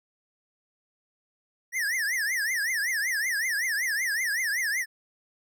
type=tone with vibrato; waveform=square; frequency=1848 Hz; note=A#6; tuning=16 cents flat; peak=-26 dBFS; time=1.72-4.86 s; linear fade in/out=50 ms; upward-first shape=triangle; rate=5.3 Hz; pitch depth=260 cents each way; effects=none